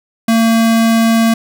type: tone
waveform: square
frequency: 227 Hz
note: A#3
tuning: 46 cents flat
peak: -9 dBFS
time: 0.28-1.34 s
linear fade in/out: 5 ms
effects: none